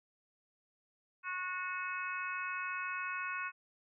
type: harmonic tone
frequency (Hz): 366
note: F#4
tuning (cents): -19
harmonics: 3 / 4 / 5 / 6 / 7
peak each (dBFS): -41 / -40 / -48 / -48 / -42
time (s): 1.23-3.52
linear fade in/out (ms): 50
effects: none